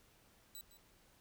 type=tone with echo; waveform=10% pulse; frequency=3951 Hz; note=B7; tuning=in tune; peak=-40 dBFS; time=0.55-0.61 s; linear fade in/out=0 ms; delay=160 ms; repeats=1; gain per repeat=-13 dB; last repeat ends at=0.77 s; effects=pink hiss -68 dBFS RMS until 1.2 s